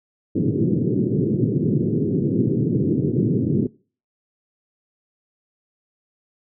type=band-pass noise; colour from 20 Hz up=pink; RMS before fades=-20 dBFS; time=0.35-3.67 s; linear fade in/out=5 ms; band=110 to 410 Hz; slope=48 dB/octave; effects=noise-tail reverb RT60 0.4 s tail -23 dB re dry